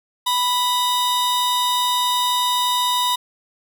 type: tone pair together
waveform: 45% pulse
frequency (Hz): 987.8 / 3719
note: B5 / A#7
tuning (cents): 0 / -5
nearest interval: octave + major seventh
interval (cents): 2295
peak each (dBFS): -19 / -22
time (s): 0.26-3.16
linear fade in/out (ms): 10
effects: none